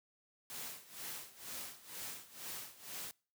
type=noise with tremolo; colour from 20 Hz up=white; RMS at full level=-44 dBFS; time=0.5-3.11 s; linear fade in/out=0 ms; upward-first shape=sine; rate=2.1 Hz; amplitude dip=85%; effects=noise-tail reverb RT60 0.4 s tail -25 dB re dry + high-pass 80 Hz 12 dB/octave